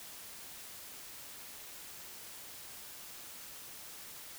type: silence
effects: white hiss -49 dBFS RMS until 4.38 s